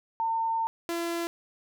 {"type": "tone pair in turn", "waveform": ["sine", "sawtooth"], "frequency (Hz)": [905, 339], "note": ["A5", "E4"], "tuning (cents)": [48, 49], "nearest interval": "octave + perfect fourth", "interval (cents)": 1699, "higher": "first", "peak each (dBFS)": -25, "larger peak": "neither", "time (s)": [[0.2, 0.67], [0.89, 1.27]], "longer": "first", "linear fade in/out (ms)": 0, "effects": []}